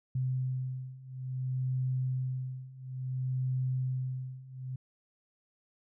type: beating tone pair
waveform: sine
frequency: 128.7 / 129.28 Hz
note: C3 / C3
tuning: -28 / -20 cents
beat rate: 0.58 Hz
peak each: -35 / -33 dBFS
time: 0.15-4.76 s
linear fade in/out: 5 ms
effects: none

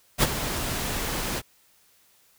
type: noise with ADSR envelope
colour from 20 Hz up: pink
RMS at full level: -18 dBFS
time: 0.18-1.42 s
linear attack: 46 ms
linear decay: 34 ms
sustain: -11 dB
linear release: 41 ms
effects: white hiss -61 dBFS RMS until 2.38 s

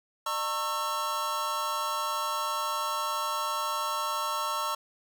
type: tone cluster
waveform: square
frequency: 603 / 914 / 1097 / 1329 Hz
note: D5 / A#5 / C#6 / E6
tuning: +46 / -34 / -18 / +14 cents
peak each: -40 / -36 / -33 / -34 dBFS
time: 0.26-4.75 s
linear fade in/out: 5 ms
effects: none

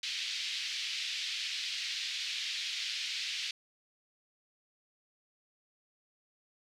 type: band-pass noise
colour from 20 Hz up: white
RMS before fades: -37 dBFS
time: 0.03-3.51 s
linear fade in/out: 2 ms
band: 2300 to 4600 Hz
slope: 24 dB/octave
effects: none

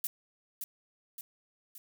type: noise with echo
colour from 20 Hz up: violet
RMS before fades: -33 dBFS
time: 0.04-0.07 s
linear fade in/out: 2 ms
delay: 570 ms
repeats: 3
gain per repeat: -5 dB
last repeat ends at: 1.78 s
effects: none

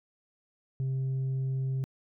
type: tone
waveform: sine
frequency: 132.5 Hz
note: C3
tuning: 22 cents sharp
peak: -25 dBFS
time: 0.8-1.84 s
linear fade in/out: 0 ms
effects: tanh soft clip ceiling -27 dBFS

